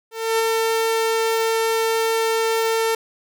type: tone with ADSR envelope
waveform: sawtooth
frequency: 450.4 Hz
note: A4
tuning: 40 cents sharp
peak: -12 dBFS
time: 0.11-2.95 s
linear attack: 280 ms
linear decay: 13 ms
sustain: -2 dB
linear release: 4 ms
effects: none